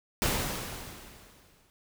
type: noise with exponential decay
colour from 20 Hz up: pink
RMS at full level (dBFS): -26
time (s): 0.22-1.7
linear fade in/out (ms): 0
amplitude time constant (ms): 320
effects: none